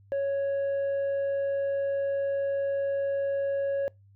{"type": "tone with tanh clipping", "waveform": "sine", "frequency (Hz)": 554.4, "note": "C#5", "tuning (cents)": 0, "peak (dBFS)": -26, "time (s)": [0.12, 3.88], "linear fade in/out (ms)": 0, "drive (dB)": 3, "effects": ["noise-tail reverb RT60 0.2 s tail -25 dB re dry", "added 99 Hz sine -54 dBFS peak until 4.15 s"]}